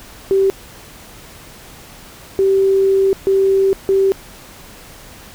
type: tone bursts at uneven times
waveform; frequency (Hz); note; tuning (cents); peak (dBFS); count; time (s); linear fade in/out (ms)
sine; 387.9; G4; -18; -10; 4; 0.31-0.5 / 2.39-3.13 / 3.27-3.73 / 3.89-4.12; 0
effects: pink hiss -39 dBFS RMS until 5.34 s